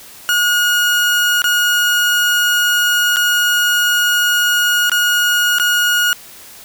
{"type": "tone with dropouts", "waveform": "30% pulse", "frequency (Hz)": 1441, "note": "F#6", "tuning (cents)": -46, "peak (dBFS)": -9, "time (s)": [0.29, 6.13], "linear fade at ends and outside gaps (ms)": 0, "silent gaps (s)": [[1.419, 1.442], [3.161, 3.168], [4.896, 4.917], [5.585, 5.598]], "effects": ["white hiss -38 dBFS RMS until 6.64 s"]}